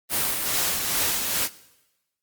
white noise with tremolo, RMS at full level -23 dBFS, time 0.09-1.49 s, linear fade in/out 50 ms, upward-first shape sine, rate 2.4 Hz, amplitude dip 40%, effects noise-tail reverb RT60 1.0 s tail -19 dB re dry + Opus 32 kbps

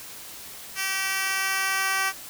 10% pulse tone with high-pass filter sweep, 385.3 Hz, G4, 30 cents flat, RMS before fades -26 dBFS, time 0.75-2.13 s, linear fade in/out 50 ms, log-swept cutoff 2200 to 1100 Hz, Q 0.85, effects white hiss -41 dBFS RMS until 2.29 s

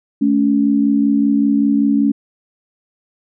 sine tone pair together, 216.9 / 282.1 Hz, A3 / C#4, -25 / +30 cents, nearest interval perfect fourth, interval 455 cents, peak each -15 / -13 dBFS, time 0.21-2.12 s, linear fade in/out 10 ms, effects none

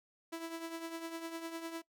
sawtooth tone with tremolo, 330 Hz, E4, 2 cents sharp, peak -34 dBFS, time 0.32-1.82 s, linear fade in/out 10 ms, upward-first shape triangle, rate 9.9 Hz, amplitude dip 65%, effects noise-tail reverb RT60 0.1 s tail -19 dB re dry

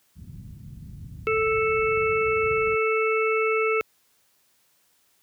pink low-pass noise, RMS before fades -38 dBFS, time 0.15-2.77 s, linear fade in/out 50 ms, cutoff 180 Hz, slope 24 dB/octave
harmonic tone, 440 Hz, A4, in tune, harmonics 1 / 3 / 5 / 6, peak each -22 / -27 / -29 / -30 dBFS, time 1.27-3.81 s, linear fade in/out 0 ms
effects white hiss -65 dBFS RMS until 5.22 s + high-pass 60 Hz 12 dB/octave

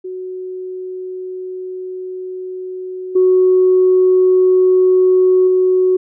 sine tone with level steps, 370 Hz, F#4, in tune, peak -23 / -7 / -9 dBFS, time 0.04-5.97 s, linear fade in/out 10 ms, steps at 3.15 / 5.47 s, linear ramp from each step 10 ms, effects tanh soft clip ceiling -3 dBFS

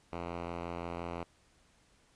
5% pulse tone with low-pass filter, 85.8 Hz, F2, 30 cents flat, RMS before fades -40 dBFS, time 0.12-1.24 s, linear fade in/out 10 ms, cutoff 2300 Hz, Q 0.76, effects pink hiss -67 dBFS RMS until 2.15 s + resampled to 22050 Hz

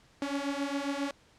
sawtooth beating tone pair, 277.2 / 284.6 Hz, C#4 / C#4, 0 / +46 cents, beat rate 7.4 Hz, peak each -30 dBFS, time 0.22-1.11 s, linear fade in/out 2 ms, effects pink hiss -62 dBFS RMS until 1.38 s + low-pass 7000 Hz 12 dB/octave

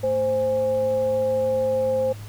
sine tone with frequency modulation, 523.3 Hz, C5, in tune, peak -19 dBFS, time 0.03-2.13 s, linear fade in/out 10 ms, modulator 300 Hz, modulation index 0.31, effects added 104 Hz sine -35 dBFS peak until 2.28 s + pink hiss -46 dBFS RMS until 2.28 s

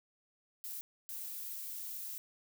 violet noise bursts at uneven times, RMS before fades -43 dBFS, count 2, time 0.64-0.81 / 1.09-2.18 s, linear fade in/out 0 ms, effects none

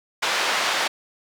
pink band-pass noise, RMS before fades -23 dBFS, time 0.22-0.88 s, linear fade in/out 10 ms, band 790 to 4800 Hz, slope 12 dB/octave, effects none

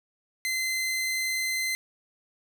sawtooth tone, 2063 Hz, C7, 25 cents flat, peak -23 dBFS, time 0.45-1.75 s, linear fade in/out 0 ms, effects none

